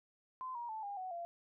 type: tone with pitch steps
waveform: sine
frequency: 1029 / 949.1 / 875.3 / 807.3 / 744.6 / 686.8 Hz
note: C6 / A#5 / A5 / G#5 / F#5 / F5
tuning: -29 / +31 / -9 / -49 / +11 / -29 cents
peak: -40 dBFS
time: 0.41-1.25 s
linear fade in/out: 0 ms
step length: 140 ms
effects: none

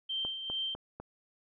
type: tone with tremolo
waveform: sine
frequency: 3136 Hz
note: G7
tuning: in tune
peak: -31 dBFS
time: 0.09-0.75 s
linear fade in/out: 10 ms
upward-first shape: sine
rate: 2.4 Hz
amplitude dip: 55%
type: click train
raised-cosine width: 1 ms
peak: -28 dBFS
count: 4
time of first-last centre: 0.25-1 s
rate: 4 Hz
effects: none

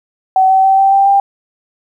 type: tone with pitch steps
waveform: sine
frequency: 758 / 765 / 772.1 / 779.3 / 786.5 / 793.8 Hz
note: F#5 / G5 / G5 / G5 / G5 / G5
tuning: +42 / -42 / -26 / -10 / +6 / +22 cents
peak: -6 dBFS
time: 0.36-1.2 s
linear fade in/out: 2 ms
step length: 140 ms
effects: 8-bit

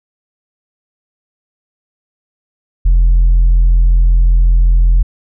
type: tone with tanh clipping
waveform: sine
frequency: 42.68 Hz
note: F1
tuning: 39 cents flat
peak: -6 dBFS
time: 2.85-5.03 s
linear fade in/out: 10 ms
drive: 1 dB
effects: none

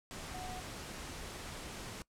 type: tone in noise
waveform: sine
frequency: 735 Hz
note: F#5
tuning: 12 cents flat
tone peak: -44 dBFS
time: 0.34-0.6 s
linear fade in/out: 0 ms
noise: pink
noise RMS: -45 dBFS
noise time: 0.11-2.02 s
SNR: -2 dB
effects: noise-tail reverb RT60 0.1 s tail -21 dB re dry + low-pass 10000 Hz 12 dB/octave

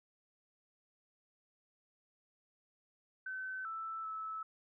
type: tone with pitch steps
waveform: sine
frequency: 1526 / 1322 / 1305 Hz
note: G6 / E6 / E6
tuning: -47 / +5 / -18 cents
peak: -39 dBFS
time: 3.26-4.43 s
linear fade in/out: 5 ms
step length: 390 ms
effects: none

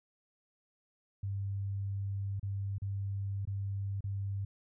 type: tone with dropouts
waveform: sine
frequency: 98.9 Hz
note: G2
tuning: 16 cents sharp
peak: -33 dBFS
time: 1.23-4.45 s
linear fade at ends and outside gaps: 5 ms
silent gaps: 2.397-2.429 / 2.783-2.819 / 3.453-3.473 / 4.007-4.04 s
effects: none

